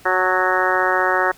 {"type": "harmonic tone with a mistuned harmonic", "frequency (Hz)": 185, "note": "F#3", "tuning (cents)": 0, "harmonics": [2, 3, 4, 5, 6, 7, 8, 9, 10], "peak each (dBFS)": [-24, -24, -24, -24, -24, -24, -24, -24, -24], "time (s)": [0.05, 1.32], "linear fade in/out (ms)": 10, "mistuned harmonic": 5, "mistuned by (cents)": -28, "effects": ["pink hiss -47 dBFS RMS until 1.37 s"]}